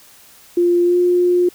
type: tone with pitch glide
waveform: sine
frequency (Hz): 349.2 to 355.5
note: F4 to F4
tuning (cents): 0 to +31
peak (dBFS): -11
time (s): 0.57-1.49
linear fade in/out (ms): 5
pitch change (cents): +31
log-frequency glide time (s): 0.84-0.97
effects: white hiss -46 dBFS RMS until 1.54 s